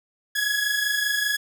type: tone pair together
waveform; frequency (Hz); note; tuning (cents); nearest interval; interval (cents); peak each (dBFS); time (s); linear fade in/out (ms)
sawtooth; 1661.2 / 1686.3; G#6 / G#6; 0 / +26; unison; 26; -23 / -20; 0.35-1.37; 10
effects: none